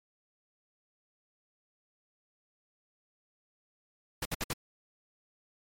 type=noise bursts; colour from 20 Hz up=pink; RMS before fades=-33 dBFS; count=4; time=4.22-4.533 s; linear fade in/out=5 ms; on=34 ms; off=59 ms; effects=MP3 64 kbps